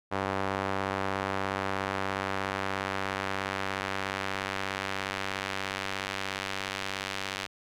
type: tone with band-pass filter sweep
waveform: sawtooth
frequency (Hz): 96.9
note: G2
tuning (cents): -20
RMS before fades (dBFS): -33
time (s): 0.11-7.47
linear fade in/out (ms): 20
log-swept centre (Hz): 1000 to 3000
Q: 0.82
effects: none